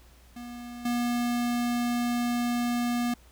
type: tone with level steps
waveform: square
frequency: 240.7 Hz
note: B3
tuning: 44 cents flat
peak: -39 / -26 dBFS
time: 0.36-3.14 s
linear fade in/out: 5 ms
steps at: 0.85 s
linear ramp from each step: 5 ms
effects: added 60 Hz sine -54 dBFS peak until 3.31 s + pink hiss -59 dBFS RMS until 3.31 s